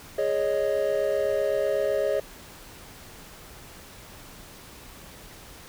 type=chord; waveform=triangle; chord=Ab suspended fourth; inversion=none; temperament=equal; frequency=415.3 / 554.4 / 622.3 Hz; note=Ab4 / Db5 / Eb5; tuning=0 / 0 / 0 cents; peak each=-26 / -24 / -25 dBFS; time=0.18-2.2 s; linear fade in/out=5 ms; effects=pink hiss -46 dBFS RMS until 5.68 s